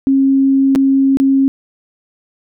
sine tone with dropouts, 270.6 Hz, C#4, 42 cents flat, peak -8 dBFS, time 0.07-1.48 s, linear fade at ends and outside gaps 0 ms, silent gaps 0.751-0.758 / 1.171-1.2 s, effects none

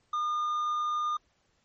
triangle tone with hard clipping, 1214 Hz, D#6, 43 cents flat, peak -28 dBFS, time 0.13-1.17 s, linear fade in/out 5 ms, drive 6 dB, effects pink hiss -71 dBFS RMS until 1.64 s + MP3 32 kbps

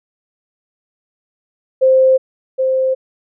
sine tone with echo, 523.3 Hz, C5, in tune, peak -7 dBFS, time 1.81-2.18 s, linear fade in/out 20 ms, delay 770 ms, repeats 1, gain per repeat -5 dB, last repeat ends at 2.95 s, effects none

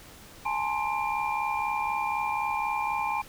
sine tone cluster, 837 / 901 / 1048 / 2380 Hz, G#5 / A5 / C6 / D7, +13 / +41 / +2 / +22 cents, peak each -30 / -32 / -32 / -34 dBFS, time 0.45-3.22 s, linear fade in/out 10 ms, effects pink hiss -49 dBFS RMS until 3.28 s

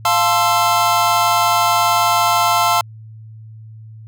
square chord, F major seventh, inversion none, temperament equal with one note detuned, 698.5 / 880 / 1046.5 / 1335.4 Hz, F5 / A5 / C6 / E6, 0 / 0 / 0 / +22 cents, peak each -19 dBFS, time 0.05-2.81 s, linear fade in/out 2 ms, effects added 110 Hz sine -34 dBFS peak until 4.07 s

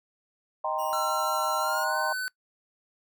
sine chord, C minor seventh, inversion first, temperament equal, 622.3 / 784 / 932.3 / 1046.5 Hz, Eb5 / G5 / Bb5 / C6, 0 / 0 / 0 / 0 cents, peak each -32 dBFS, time 0.64-2.13 s, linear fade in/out 5 ms
5% pulse tone, 2852 Hz, F7, 36 cents sharp, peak -31 dBFS, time 0.78-1.85 s, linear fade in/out 20 ms
square tone with pitch glide, 1351 to 1507.7 Hz, E6 to F#6, +42 to +32 cents, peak -30 dBFS, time 0.93-2.28 s, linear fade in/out 0 ms, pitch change +190 cents, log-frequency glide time 1.6-1.97 s
effects noise-tail reverb RT60 0.1 s tail -23 dB re dry

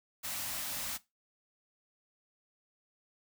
white band-stop noise, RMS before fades -38 dBFS, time 0.23-0.98 s, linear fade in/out 20 ms, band 320 to 520 Hz, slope 96 dB/octave, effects noise-tail reverb RT60 0.2 s tail -17 dB re dry

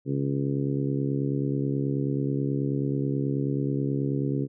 harmonic tone, 69.3 Hz, C#2, in tune, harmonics 2 / 3 / 4 / 5 / 6 / 7, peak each -27 / -36 / -29 / -34 / -34 / -40 dBFS, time 0.05-4.48 s, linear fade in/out 50 ms, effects none

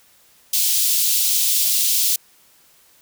white high-pass noise, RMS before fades -18 dBFS, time 0.53-2.16 s, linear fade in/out 5 ms, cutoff 3200 Hz, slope 24 dB/octave, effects white hiss -54 dBFS RMS until 3.01 s

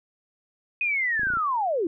sine linear sweep, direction down, 2517 to 306.5 Hz, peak -22 dBFS, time 0.81-1.87 s, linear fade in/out 2 ms
clicks, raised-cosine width 3 ms, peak -27 dBFS, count 6, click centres 1.195 / 1.233 / 1.27 / 1.303 / 1.337 / 1.371 s
effects none

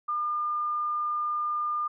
sine tone, 1206 Hz, D6, 46 cents sharp, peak -26 dBFS, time 0.08-1.88 s, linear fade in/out 10 ms, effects none

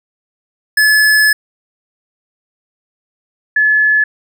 square / sine tone pair in turn, 1717 / 1717 Hz, A6 / A6, -43 / -43 cents, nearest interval unison, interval 0 cents, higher neither, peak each -8 dBFS, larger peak neither, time 0.77-1.33 / 3.56-4.04 s, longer first, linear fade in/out 5 ms, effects none

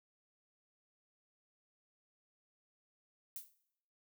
violet noise with exponential decay, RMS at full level -41 dBFS, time 3.36-3.54 s, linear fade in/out 1 ms, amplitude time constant 37 ms, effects noise-tail reverb RT60 0.7 s tail -17 dB re dry

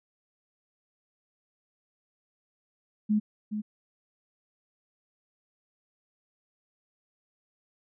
sine tone with echo, 211.8 Hz, G#3, 34 cents sharp, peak -21 dBFS, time 3.09-3.2 s, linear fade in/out 20 ms, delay 420 ms, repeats 1, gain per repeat -8 dB, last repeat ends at 3.62 s, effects none

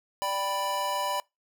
square chord, G major, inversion second, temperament equal, 587.3 / 784 / 987.8 Hz, D5 / G5 / B5, 0 / 0 / 0 cents, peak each -34 / -36 / -30 dBFS, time 0.22-1.2 s, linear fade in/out 0 ms, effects noise-tail reverb RT60 0.2 s tail -24 dB re dry

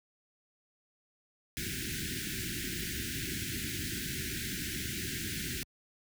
pink band-stop noise, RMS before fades -36 dBFS, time 1.57-5.63 s, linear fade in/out 0 ms, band 390 to 1500 Hz, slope 96 dB/octave, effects high-pass 60 Hz 12 dB/octave

